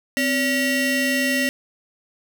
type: ring-modulated tone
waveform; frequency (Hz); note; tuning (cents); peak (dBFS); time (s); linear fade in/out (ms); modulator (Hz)
30% pulse; 830.6; G#5; 0; -13; 0.17-1.49; 0; 1090
effects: none